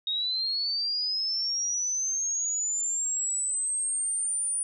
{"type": "linear sweep", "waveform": "sine", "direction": "up", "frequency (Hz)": [3729, 9470], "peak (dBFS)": -26, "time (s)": [0.07, 4.63], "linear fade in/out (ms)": 2, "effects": []}